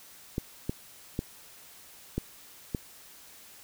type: clicks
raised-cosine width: 3 ms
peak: -16 dBFS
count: 5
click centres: 0.381 / 0.695 / 1.191 / 2.18 / 2.748 s
effects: white hiss -52 dBFS RMS until 3.63 s